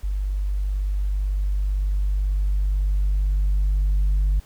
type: tone with level ramp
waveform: sine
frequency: 49 Hz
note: G1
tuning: in tune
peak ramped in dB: -21 to -14 dBFS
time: 0.03-4.4 s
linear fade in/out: 10 ms
effects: tanh soft clip ceiling -15 dBFS + pink hiss -53 dBFS RMS until 4.45 s